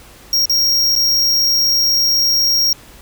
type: tone with dropouts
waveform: square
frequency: 5588 Hz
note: F8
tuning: in tune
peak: -12 dBFS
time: 0.33-2.73 s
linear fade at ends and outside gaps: 2 ms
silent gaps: 0.456-0.496 / 0.954-0.961 s
effects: added 50 Hz sine -46 dBFS peak until 3.01 s + pink hiss -42 dBFS RMS until 3.01 s